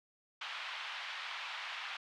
white band-pass noise, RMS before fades -43 dBFS, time 0.41-1.97 s, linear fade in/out 5 ms, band 850 to 3400 Hz, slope 24 dB/octave, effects none

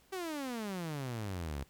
sawtooth exponential sweep, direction down, 390.4 to 65.41 Hz, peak -33 dBFS, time 0.12-1.64 s, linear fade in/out 10 ms, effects pink hiss -66 dBFS RMS until 1.69 s

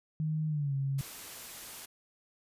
sine tone with pitch glide, 155.56 to 137 Hz, D#3 to C#3, 0 to -20 cents, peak -29 dBFS, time 0.2-1.01 s, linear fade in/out 0 ms, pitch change -220 cents, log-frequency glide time 0.48-0.74 s
white noise, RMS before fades -45 dBFS, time 0.98-1.86 s, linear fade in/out 10 ms
effects resampled to 32000 Hz

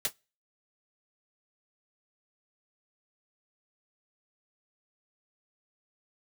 white noise with exponential decay, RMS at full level -23 dBFS, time 0.05-0.13 s, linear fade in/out 1 ms, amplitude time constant 16 ms, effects noise-tail reverb RT60 0.4 s tail -26 dB re dry

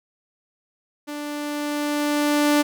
sawtooth tone with level ramp, 294.1 Hz, D4, 3 cents sharp, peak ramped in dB -26 to -11 dBFS, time 1.07-2.63 s, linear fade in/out 20 ms, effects none

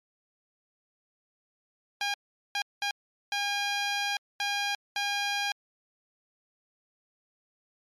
10% pulse tone bursts at uneven times, 810 Hz, G#5, 43 cents flat, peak -19 dBFS, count 6, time 2.01-2.14 / 2.55-2.62 / 2.82-2.91 / 3.32-4.17 / 4.4-4.75 / 4.96-5.52 s, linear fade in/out 2 ms, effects low-pass 7000 Hz 12 dB/octave + MP3 96 kbps

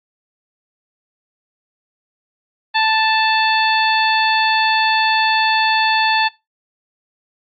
harmonic tone, 880 Hz, A5, in tune, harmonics 1 / 2 / 3 / 4 / 5, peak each -16 / -19 / -21 / -22 / -23 dBFS, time 2.74-6.29 s, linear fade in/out 20 ms, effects noise-tail reverb RT60 0.2 s tail -19 dB re dry + AAC 64 kbps

